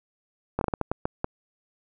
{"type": "slowing click train", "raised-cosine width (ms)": 1, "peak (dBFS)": -11, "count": 9, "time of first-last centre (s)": [0.59, 1.244], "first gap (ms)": 22, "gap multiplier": 1.36, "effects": []}